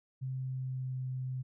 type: tone with pitch glide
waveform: sine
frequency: 130.8 to 129.07 Hz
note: C3 to C3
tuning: 0 to -23 cents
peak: -34 dBFS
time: 0.21-1.43 s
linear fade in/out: 20 ms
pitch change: -23 cents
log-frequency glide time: 0.31-0.99 s
effects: none